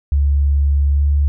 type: tone with pitch glide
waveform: sine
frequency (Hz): 70.9 to 71.93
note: C#2 to D2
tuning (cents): +40 to -35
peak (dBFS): -11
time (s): 0.12-1.28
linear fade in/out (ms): 0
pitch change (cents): +25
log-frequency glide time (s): 0.94-1.02
effects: none